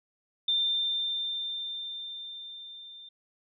sine tone with level ramp, 3588 Hz, A7, 33 cents sharp, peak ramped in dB -23 to -45 dBFS, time 0.48-3.09 s, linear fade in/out 5 ms, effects none

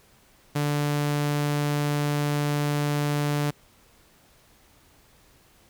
sawtooth tone, 146.4 Hz, D3, 5 cents flat, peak -19 dBFS, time 0.55-3.51 s, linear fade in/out 10 ms, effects pink hiss -58 dBFS RMS until 5.69 s

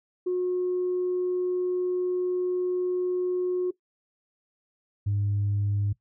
sine tone pair in turn, 362.4 / 101.7 Hz, F#4 / G#2, -36 / -36 cents, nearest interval octave + minor seventh, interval 2200 cents, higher first, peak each -22 dBFS, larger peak neither, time 0.26-3.71 / 5.06-5.93 s, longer first, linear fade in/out 10 ms, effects noise-tail reverb RT60 0.1 s tail -18 dB re dry + tanh soft clip ceiling -20 dBFS

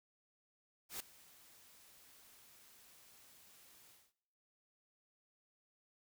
white noise with ADSR envelope, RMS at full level -42 dBFS, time 0.89-4.13 s, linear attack 110 ms, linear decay 5 ms, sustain -21 dB, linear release 230 ms, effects noise-tail reverb RT60 0.9 s tail -21 dB re dry

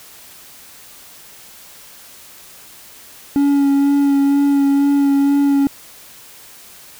triangle tone with vibrato, 280.7 Hz, C#4, 22 cents sharp, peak -9 dBFS, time 3.36-5.67 s, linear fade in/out 0 ms, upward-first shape sine, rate 2.1 Hz, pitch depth 16 cents each way, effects white hiss -41 dBFS RMS until 6.99 s

